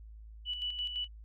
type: tone with tremolo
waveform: sine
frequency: 2960 Hz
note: F#7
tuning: in tune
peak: -32 dBFS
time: 0.45-1.08 s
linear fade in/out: 50 ms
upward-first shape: square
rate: 5.9 Hz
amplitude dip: 50%
effects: added 54 Hz sine -47 dBFS peak until 1.24 s + Opus 48 kbps